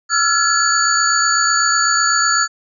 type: tone cluster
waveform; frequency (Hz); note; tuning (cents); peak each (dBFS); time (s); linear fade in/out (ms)
sine; 1328 / 1396 / 1698 / 4517 / 6850; E6 / F6 / G#6 / C#8 / A8; +12 / -1 / +38 / +32 / -47; -19; 0.09-2.48; 50
effects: none